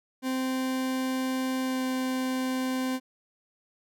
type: tone with pitch glide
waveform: 40% pulse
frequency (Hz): 260 to 258.5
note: C4 to C4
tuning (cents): -11 to -21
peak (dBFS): -26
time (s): 0.22-3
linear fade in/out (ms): 50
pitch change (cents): -10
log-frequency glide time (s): 1.63-1.82
effects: none